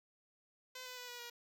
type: tone with pitch steps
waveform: 5% pulse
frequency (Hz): 510 / 501.8 / 493.8 / 485.8 / 478.1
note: C5 / B4 / B4 / B4 / A#4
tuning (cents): -44 / +28 / 0 / -29 / +44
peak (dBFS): -35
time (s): 0.75-1.3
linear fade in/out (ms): 5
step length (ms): 110
effects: none